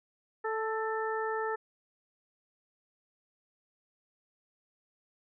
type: harmonic tone with a mistuned harmonic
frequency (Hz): 440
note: A4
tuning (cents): 0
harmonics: 1 / 2 / 3 / 4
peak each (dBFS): -33 / -36 / -38 / -39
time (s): 0.44-1.56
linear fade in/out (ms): 10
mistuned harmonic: 4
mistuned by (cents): +19
effects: none